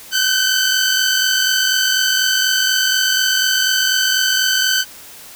15% pulse tone pair together, 1505.9 / 1550 Hz, F#6 / G6, +30 / -20 cents, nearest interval unison, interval 50 cents, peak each -10 dBFS, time 0.11-4.85 s, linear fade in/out 50 ms, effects white hiss -38 dBFS RMS until 5.35 s

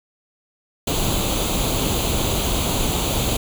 pink noise with comb filter, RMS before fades -21 dBFS, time 0.87-3.37 s, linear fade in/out 5 ms, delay 0.28 ms, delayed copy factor +0.7, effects none

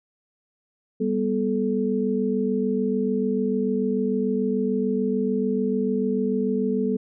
sine tone cluster, 197.5 / 244.3 / 432.4 Hz, G3 / B3 / A4, +13 / -19 / -30 cents, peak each -25 dBFS, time 1-6.97 s, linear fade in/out 10 ms, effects none

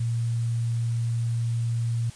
sine tone with sample-and-hold, 116.54 Hz, A#2, in tune, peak -23 dBFS, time 0-2.1 s, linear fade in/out 5 ms, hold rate 8820 Hz, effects white hiss -48 dBFS RMS until 2.15 s + resampled to 22050 Hz

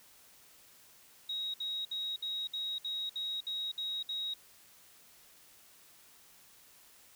sine tone bursts, 3795 Hz, A#7, 30 cents sharp, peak -34 dBFS, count 10, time 1.29-4.339 s, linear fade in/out 5 ms, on 250 ms, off 61 ms, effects white hiss -60 dBFS RMS until 7.15 s

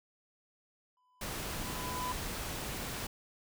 triangle tone with exponential growth, 1000 Hz, B5, 21 cents sharp, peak -31 dBFS, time 0.97-2.12 s, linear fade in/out 1 ms, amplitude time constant 250 ms
pink noise, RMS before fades -39 dBFS, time 1.21-3.07 s, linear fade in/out 5 ms
effects none

